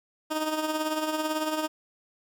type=tone with tremolo; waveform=15% pulse; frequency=310.5 Hz; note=D#4; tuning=3 cents flat; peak=-18 dBFS; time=0.3-1.68 s; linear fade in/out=20 ms; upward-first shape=triangle; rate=18 Hz; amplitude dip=60%; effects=none